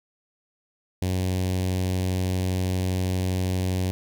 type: tone with notch filter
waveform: sawtooth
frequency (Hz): 92.5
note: F#2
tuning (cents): 0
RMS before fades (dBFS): -25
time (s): 1.02-3.91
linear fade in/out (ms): 0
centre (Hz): 1300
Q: 0.8
effects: 10-bit